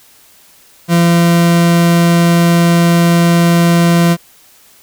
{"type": "tone", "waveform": "40% pulse", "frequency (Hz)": 170.6, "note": "F3", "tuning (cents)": -40, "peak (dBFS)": -6, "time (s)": [0.88, 4.17], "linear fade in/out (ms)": 50, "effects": ["white hiss -45 dBFS RMS until 4.82 s"]}